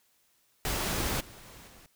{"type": "noise with level steps", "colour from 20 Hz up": "pink", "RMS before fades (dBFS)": [-31, -50, -54], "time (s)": [0.65, 1.86], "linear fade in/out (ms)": 0, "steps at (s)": [1.2, 1.67], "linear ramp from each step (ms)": 10, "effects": ["white hiss -69 dBFS RMS until 1.95 s"]}